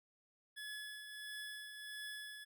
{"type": "tone with tremolo", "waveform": "25% pulse", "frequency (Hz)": 1705, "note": "G#6", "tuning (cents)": 45, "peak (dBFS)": -40, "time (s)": [0.56, 2.45], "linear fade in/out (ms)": 20, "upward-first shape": "triangle", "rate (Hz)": 1.5, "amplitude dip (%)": 50, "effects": []}